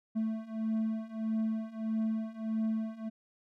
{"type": "beating tone pair", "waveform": "triangle", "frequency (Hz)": [220, 221.6], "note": ["A3", "A3"], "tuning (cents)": [0, 13], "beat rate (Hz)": 1.6, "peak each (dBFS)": [-33, -31], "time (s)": [0.15, 3.1], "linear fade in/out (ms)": 20, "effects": []}